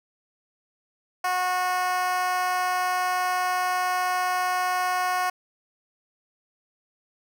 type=tone with high-pass filter; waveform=10% pulse; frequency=364.9 Hz; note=F#4; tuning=24 cents flat; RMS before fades=-25 dBFS; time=1.24-5.3 s; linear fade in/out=5 ms; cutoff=830 Hz; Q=4.1; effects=none